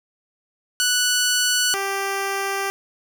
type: tone pair in turn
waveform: 10% pulse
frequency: 1480 / 392.8 Hz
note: F#6 / G4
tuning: 0 / +4 cents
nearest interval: octave + major seventh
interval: 2296 cents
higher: first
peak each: -9 / -14 dBFS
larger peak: first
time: 0.8-1.74 / 1.74-2.7 s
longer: second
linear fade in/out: 0 ms
effects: none